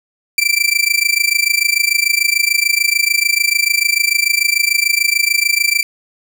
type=tone with amplitude modulation; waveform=sawtooth; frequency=2343 Hz; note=D7; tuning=5 cents flat; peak=-5 dBFS; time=0.38-5.83 s; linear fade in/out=2 ms; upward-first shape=sine; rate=26.8 Hz; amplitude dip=90%; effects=none